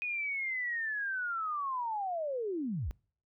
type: linear sweep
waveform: sine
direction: down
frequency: 2489 to 43.65 Hz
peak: -32 dBFS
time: 0.02-2.91 s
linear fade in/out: 0 ms
effects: noise-tail reverb RT60 0.5 s tail -26 dB re dry